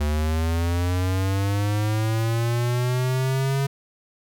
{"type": "linear sweep", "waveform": "square", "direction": "up", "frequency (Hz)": [73.42, 138.59], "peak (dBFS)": -21, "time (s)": [0, 3.67], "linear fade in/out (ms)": 10, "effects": []}